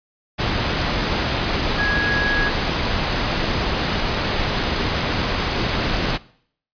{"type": "tone in noise", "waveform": "sine", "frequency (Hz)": 1661.2, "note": "G#6", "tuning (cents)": 0, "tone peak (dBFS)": -19, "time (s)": [1.78, 2.5], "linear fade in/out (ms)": 20, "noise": "pink", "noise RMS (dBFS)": -21, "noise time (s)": [0.38, 6.18], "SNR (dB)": -1, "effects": ["noise-tail reverb RT60 0.6 s tail -20 dB re dry", "resampled to 11025 Hz"]}